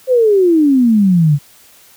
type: exponential sweep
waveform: sine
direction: down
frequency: 530 to 138.59 Hz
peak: -7 dBFS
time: 0.07-1.39 s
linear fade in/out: 50 ms
effects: white hiss -45 dBFS RMS until 1.96 s